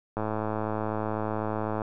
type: click train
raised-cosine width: 1 ms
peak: -16 dBFS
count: 179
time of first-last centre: 0.17-1.818 s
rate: 108 Hz
effects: none